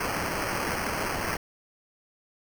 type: noise with sample-and-hold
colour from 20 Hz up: violet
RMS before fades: -30 dBFS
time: 0-1.37 s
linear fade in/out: 5 ms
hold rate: 3675 Hz
effects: none